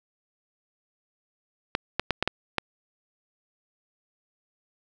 clicks, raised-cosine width 0.3 ms, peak -7 dBFS, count 6, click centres 1.751 / 1.996 / 2.107 / 2.226 / 2.276 / 2.583 s, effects none

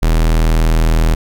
45% pulse tone, 40.29 Hz, E1, 39 cents flat, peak -9 dBFS, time 0.02-1.15 s, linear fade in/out 10 ms, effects none

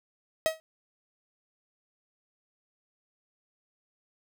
45% pulse tone with exponential decay, 638 Hz, D#5, 43 cents sharp, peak -19 dBFS, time 0.46-0.6 s, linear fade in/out 0 ms, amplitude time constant 30 ms, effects none

